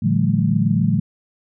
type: tone cluster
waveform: sine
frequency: 112.7 / 147.5 / 169.2 / 187.7 / 215.4 Hz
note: A2 / D3 / E3 / F#3 / A3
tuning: +42 / +8 / +45 / +25 / -37 cents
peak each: -21 dBFS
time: 0.02-1 s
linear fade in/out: 10 ms
effects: none